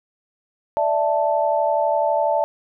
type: chord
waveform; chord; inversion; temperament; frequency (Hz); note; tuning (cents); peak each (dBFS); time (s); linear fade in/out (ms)
sine; D suspended second; none; equal; 587.3 / 659.3 / 880; D5 / E5 / A5; 0 / 0 / 0; -21; 0.77-2.44; 0
effects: none